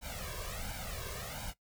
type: noise with flanger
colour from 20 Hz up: pink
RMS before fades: -41 dBFS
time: 0.01-1.54 s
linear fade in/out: 50 ms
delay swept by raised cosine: 1.3 to 1.84 ms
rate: 1.4 Hz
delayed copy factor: +1
effects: noise-tail reverb RT60 0.1 s tail -17 dB re dry